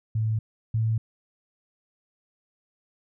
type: tone pair in turn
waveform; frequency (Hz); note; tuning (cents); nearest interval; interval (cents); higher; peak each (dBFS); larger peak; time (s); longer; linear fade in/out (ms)
sine; 110 / 111.6; A2 / A2; 0 / +25; unison; 25; second; -22 / -21; second; 0.15-0.39 / 0.74-0.98; neither; 5
effects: none